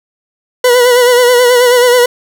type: tone with vibrato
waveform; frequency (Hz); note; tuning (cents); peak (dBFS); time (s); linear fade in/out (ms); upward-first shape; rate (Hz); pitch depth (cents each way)
40% pulse; 491.7; B4; -8; -4; 0.64-2.06; 5; sine; 9.3; 45
effects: none